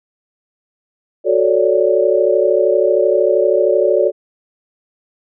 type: chord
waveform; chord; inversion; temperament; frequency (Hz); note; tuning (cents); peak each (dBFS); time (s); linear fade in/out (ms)
sine; D major seventh; first; equal; 370 / 440 / 554.4 / 587.3; F#4 / A4 / C#5 / D5; 0 / 0 / 0 / 0; -16; 1.24-4.12; 50
effects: none